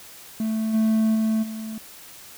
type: tone with level steps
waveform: triangle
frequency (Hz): 220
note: A3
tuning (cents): 0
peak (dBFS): -20 / -15 / -17 / -28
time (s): 0.4-1.78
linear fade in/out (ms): 2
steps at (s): 0.73 / 1.14 / 1.42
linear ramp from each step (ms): 20
effects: white hiss -44 dBFS RMS until 2.37 s